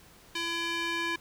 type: tone with band-pass filter sweep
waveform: square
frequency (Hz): 336.8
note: E4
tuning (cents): +37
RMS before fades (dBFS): -32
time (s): 0.35-1.16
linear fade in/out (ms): 5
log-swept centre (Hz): 3200 to 2100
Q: 1.3
effects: pink hiss -56 dBFS RMS until 1.2 s